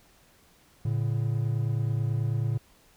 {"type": "tone pair together", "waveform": "triangle", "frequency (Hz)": [112.4, 141.62], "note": ["A2", "C#3"], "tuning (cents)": [37, 37], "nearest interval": "major third", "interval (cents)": 400, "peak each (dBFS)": [-24, -28], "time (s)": [0.85, 2.58], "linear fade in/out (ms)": 5, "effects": ["pink hiss -60 dBFS RMS until 2.96 s"]}